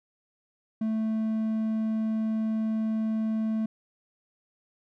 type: tone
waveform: triangle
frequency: 220 Hz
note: A3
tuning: in tune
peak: -23 dBFS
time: 0.81-3.66 s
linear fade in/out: 5 ms
effects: none